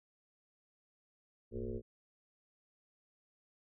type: tone with frequency modulation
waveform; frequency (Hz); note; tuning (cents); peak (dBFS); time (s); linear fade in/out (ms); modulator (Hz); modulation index
sine; 230; A#3; -23; -37; 1.51-1.82; 50; 63.4; 3.8
effects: none